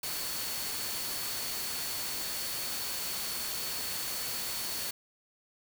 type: tone in noise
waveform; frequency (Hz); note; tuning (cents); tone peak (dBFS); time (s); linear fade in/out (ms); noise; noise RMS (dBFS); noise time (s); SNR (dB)
sine; 4435; C#8; 0; -41; 0.03-4.91; 5; white; -36; 0.03-4.91; -8
effects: none